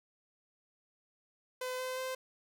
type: tone with pitch steps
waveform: sawtooth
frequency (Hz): 508 / 513 / 518.1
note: B4 / C5 / C5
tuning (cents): +49 / -34 / -17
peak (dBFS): -32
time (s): 1.61-2.15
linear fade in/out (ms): 5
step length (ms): 180
effects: none